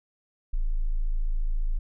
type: tone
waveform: sine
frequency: 27.25 Hz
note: A0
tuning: 16 cents flat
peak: -22 dBFS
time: 0.53-1.79 s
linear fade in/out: 10 ms
effects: none